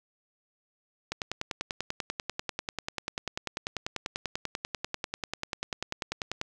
click train, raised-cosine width 0.2 ms, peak -14 dBFS, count 55, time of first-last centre 1.12-6.414 s, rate 10.2 Hz, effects none

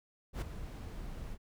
brown noise with ADSR envelope, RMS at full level -31 dBFS, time 0.33-1.38 s, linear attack 86 ms, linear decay 9 ms, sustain -12 dB, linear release 51 ms, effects none

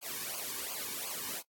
white noise with flanger, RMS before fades -39 dBFS, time 0.01-1.43 s, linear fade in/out 50 ms, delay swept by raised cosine 0.53 to 1.53 ms, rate 2.8 Hz, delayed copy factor -0.9, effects noise-tail reverb RT60 0.1 s tail -23 dB re dry + AAC 64 kbps

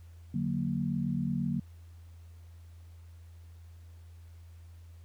sine chord, D augmented, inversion none, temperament equal, 146.83 / 185 / 233.1 Hz, D3 / F#3 / A#3, 0 / 0 / 0 cents, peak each -33 dBFS, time 0.34-1.6 s, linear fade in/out 5 ms, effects added 84 Hz sine -48 dBFS peak until 5.04 s + pink hiss -67 dBFS RMS until 5.04 s

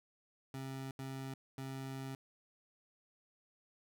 25% pulse tone bursts at uneven times, 133.8 Hz, C3, 39 cents sharp, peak -38 dBFS, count 3, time 0.54-0.91 / 0.99-1.34 / 1.58-2.15 s, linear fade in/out 2 ms, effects none

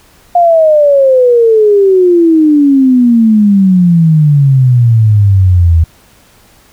sine exponential sweep, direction down, 710 to 79.8 Hz, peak -3 dBFS, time 0.35-5.84 s, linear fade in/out 5 ms, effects pink hiss -44 dBFS RMS until 6.72 s

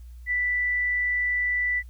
sine tone, 1975.5 Hz, B6, in tune, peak -22 dBFS, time 0.26-1.83 s, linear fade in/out 50 ms, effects added 60 Hz sine -40 dBFS peak until 1.89 s + white hiss -65 dBFS RMS until 1.89 s

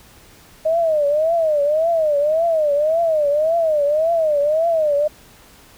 sine tone with vibrato, 622.3 Hz, D#5, in tune, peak -14 dBFS, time 0.65-5.08 s, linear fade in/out 10 ms, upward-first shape triangle, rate 1.8 Hz, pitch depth 170 cents each way, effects pink hiss -47 dBFS RMS until 5.77 s

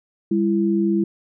sine tone pair together, 200 / 334.8 Hz, G3 / E4, +35 / +27 cents, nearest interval major sixth, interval 892 cents, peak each -19 dBFS, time 0.31-1.04 s, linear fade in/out 5 ms, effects none

